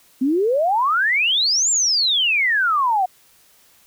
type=exponential two-way sweep; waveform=sine; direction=up then down; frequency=248.6 to 7510 to 715 Hz; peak=-15 dBFS; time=0.21-3.06 s; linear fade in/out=10 ms; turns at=1.7 s; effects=white hiss -54 dBFS RMS until 3.86 s